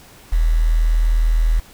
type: tone with quantisation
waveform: sine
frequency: 40.25 Hz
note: E1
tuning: 41 cents flat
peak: -12 dBFS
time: 0.32-1.6 s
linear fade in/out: 10 ms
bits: 6
effects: pink hiss -45 dBFS RMS until 1.73 s